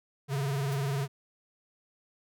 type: tone with vibrato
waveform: square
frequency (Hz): 138.59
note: C#3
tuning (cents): 0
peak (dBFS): -29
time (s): 0.28-1.08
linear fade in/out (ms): 50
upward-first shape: triangle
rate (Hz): 20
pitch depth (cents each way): 120
type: noise with exponential decay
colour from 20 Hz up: white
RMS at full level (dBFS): -42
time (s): 0.72-0.81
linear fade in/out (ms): 2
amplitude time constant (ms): 18
effects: none